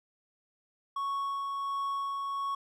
triangle tone with tremolo, 1108.7 Hz, C#6, in tune, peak -28 dBFS, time 0.96-2.55 s, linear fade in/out 5 ms, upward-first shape sine, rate 1.4 Hz, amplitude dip 25%, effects none

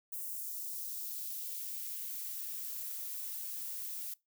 violet noise with high-pass filter sweep, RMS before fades -41 dBFS, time 0.12-4.14 s, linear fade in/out 5 ms, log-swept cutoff 8500 to 270 Hz, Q 1, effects noise-tail reverb RT60 0.2 s tail -22 dB re dry

